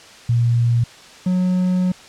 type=tone pair in turn; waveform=sine / triangle; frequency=118.4 / 182.73 Hz; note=A#2 / F#3; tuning=+27 / -21 cents; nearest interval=minor sixth; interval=752 cents; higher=second; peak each=-13 dBFS; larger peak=neither; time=0.29-0.84 / 1.26-1.92 s; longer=second; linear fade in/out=5 ms; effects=white hiss -42 dBFS RMS until 2.08 s + low-pass 6000 Hz 12 dB/octave